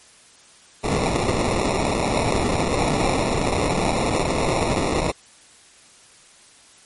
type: noise with sample-and-hold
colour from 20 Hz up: white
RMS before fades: -21 dBFS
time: 0.83-5.12 s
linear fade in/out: 20 ms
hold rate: 1575 Hz
effects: white hiss -50 dBFS RMS until 6.85 s + MP3 48 kbps